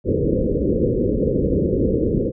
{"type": "low-pass noise", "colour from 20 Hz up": "white", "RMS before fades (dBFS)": -19, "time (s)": [0.04, 2.32], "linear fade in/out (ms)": 50, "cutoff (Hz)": 530, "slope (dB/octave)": 96, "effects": []}